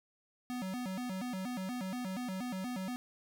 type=tone with vibrato; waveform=square; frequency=216.1 Hz; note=A3; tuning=31 cents flat; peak=-37 dBFS; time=0.5-2.96 s; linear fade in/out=0 ms; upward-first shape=square; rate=4.2 Hz; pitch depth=240 cents each way; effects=none